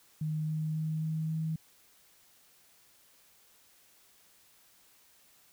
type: tone with pitch steps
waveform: sine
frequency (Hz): 154.9 / 155.98 / 157.06 / 158.15 / 159.25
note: D#3 / D#3 / D#3 / D#3 / D#3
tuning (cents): -7 / +5 / +17 / +29 / +41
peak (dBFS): -30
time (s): 0.21-1.56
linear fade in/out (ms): 5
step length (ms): 270
effects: white hiss -63 dBFS RMS until 5.52 s